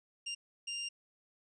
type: tone bursts at uneven times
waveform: 25% pulse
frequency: 2794 Hz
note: F7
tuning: in tune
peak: -33 dBFS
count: 2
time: 0.26-0.35 / 0.67-0.89 s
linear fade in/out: 10 ms
effects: resampled to 22050 Hz